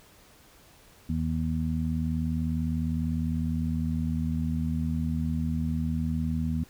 harmonic tone, 79.8 Hz, D#2, 44 cents sharp, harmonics 1 / 2 / 3, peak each -30 / -30 / -30 dBFS, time 1.09-6.64 s, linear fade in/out 5 ms, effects pink hiss -56 dBFS RMS until 6.69 s

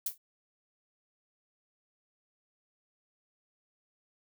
violet noise with exponential decay, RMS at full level -27 dBFS, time 0.06-0.18 s, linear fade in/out 5 ms, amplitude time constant 24 ms, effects none

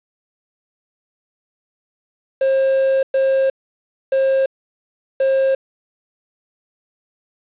triangle tone bursts at uneven times, 535 Hz, C5, 38 cents sharp, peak -11 dBFS, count 4, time 2.41-3.03 / 3.14-3.5 / 4.12-4.46 / 5.2-5.55 s, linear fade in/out 5 ms, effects resampled to 8000 Hz + 7-bit

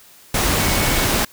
sine tone in noise, 2217 Hz, C#7, in tune, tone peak -28 dBFS, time 0.6-1.05 s, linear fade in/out 5 ms, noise pink, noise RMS -18 dBFS, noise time 0.34-1.25 s, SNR -13 dB, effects white hiss -47 dBFS RMS until 1.32 s

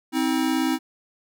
square tone pair together, 261.6 / 319.7 Hz, C4 / D#4, 0 / +47 cents, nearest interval minor third, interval 347 cents, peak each -24 dBFS, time 0.12-0.79 s, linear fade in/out 50 ms, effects none

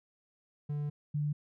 triangle / sine tone pair in turn, 146.83 / 147.85 Hz, D3 / D3, 0 / +12 cents, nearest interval unison, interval 12 cents, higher second, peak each -30 / -29 dBFS, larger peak second, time 0.69-0.9 / 1.14-1.33 s, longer first, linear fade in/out 10 ms, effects none

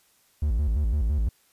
triangle tone with vibrato, 63.7 Hz, C2, 46 cents flat, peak -19 dBFS, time 0.42-1.29 s, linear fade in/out 5 ms, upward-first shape square, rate 5.9 Hz, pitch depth 260 cents each way, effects white hiss -63 dBFS RMS until 1.52 s + resampled to 32000 Hz

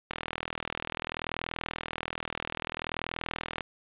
click train, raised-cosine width 0.3 ms, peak -15 dBFS, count 143, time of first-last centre 0.11-3.608 s, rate 40.6 Hz, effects resampled to 8000 Hz + 9-bit

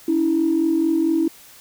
sine tone pair together, 282.2 / 326.6 Hz, C#4 / E4, +31 / -16 cents, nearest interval minor third, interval 253 cents, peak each -22 / -16 dBFS, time 0.08-1.28 s, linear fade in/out 5 ms, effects tanh soft clip ceiling -9 dBFS + white hiss -46 dBFS RMS until 1.6 s

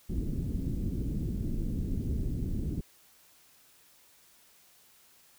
pink low-pass noise, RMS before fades -32 dBFS, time 0.09-2.81 s, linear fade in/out 5 ms, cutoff 300 Hz, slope 24 dB/octave, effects white hiss -61 dBFS RMS until 5.38 s

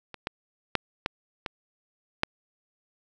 clicks, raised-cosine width 0.3 ms, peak -23 / -13 / -6 / -10 / -15 / -6 dBFS, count 6, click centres 0.143 / 0.271 / 0.753 / 1.061 / 1.462 / 2.234 s, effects none

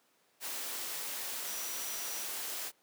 sine tone in noise, 5840 Hz, F#8, 24 cents flat, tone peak -44 dBFS, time 1.45-2.26 s, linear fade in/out 50 ms, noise white, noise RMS -39 dBFS, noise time 0.4-2.72 s, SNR -8 dB, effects pink hiss -70 dBFS RMS until 2.82 s + high-pass 300 Hz 12 dB/octave

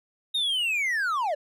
triangle linear sweep, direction down, 3756 to 553 Hz, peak -22 dBFS, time 0.34-1.35 s, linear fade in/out 10 ms, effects none

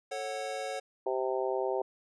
square chord, F# minor, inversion first, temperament equal with one note detuned, 440 / 548.3 / 740 Hz, A4 / C#5 / F#5, 0 / -19 / 0 cents, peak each -42 / -38 / -39 dBFS, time 0.11-0.8 s, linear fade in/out 10 ms
harmonic tone, 130 Hz, C3, 11 cents flat, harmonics 3 / 4 / 5 / 6 / 7, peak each -32 / -34 / -36 / -38 / -39 dBFS, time 1.06-1.82 s, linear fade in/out 5 ms
effects resampled to 22050 Hz

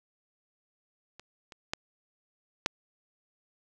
clicks, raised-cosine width 0.2 ms, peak -29 / -29 / -13 / -8 dBFS, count 4, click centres 1.196 / 1.522 / 1.735 / 2.661 s, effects none

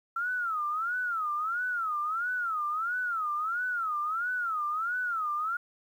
sine tone with vibrato, 1335 Hz, E6, 22 cents sharp, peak -28 dBFS, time 0.16-5.57 s, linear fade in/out 5 ms, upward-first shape sine, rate 1.5 Hz, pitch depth 200 cents each way, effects 10-bit

